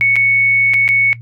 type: tone with dropouts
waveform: sine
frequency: 2217 Hz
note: C#7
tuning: in tune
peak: -9 dBFS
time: 0.01-1.13 s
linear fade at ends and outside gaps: 0 ms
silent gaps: 0.157-0.164 / 0.736-0.741 / 0.879-0.889 s
effects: noise-tail reverb RT60 0.1 s tail -18 dB re dry + added 117 Hz sine -30 dBFS peak until 1.21 s